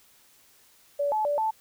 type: tone with pitch steps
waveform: sine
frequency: 573 / 861 / 582 / 878 Hz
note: D5 / A5 / D5 / A5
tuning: -43 / -38 / -16 / -4 cents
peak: -23 dBFS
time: 0.99-1.51 s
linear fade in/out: 10 ms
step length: 130 ms
effects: white hiss -59 dBFS RMS until 1.6 s